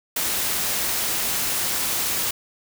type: noise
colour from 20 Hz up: white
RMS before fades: -24 dBFS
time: 0.16-2.31 s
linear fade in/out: 5 ms
effects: none